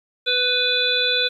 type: harmonic tone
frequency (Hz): 497.2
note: B4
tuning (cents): +12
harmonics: 1 / 3 / 5 / 7 / 8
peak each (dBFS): -26 / -25 / -26 / -21 / -23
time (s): 0.26-1.29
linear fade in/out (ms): 20
effects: 9-bit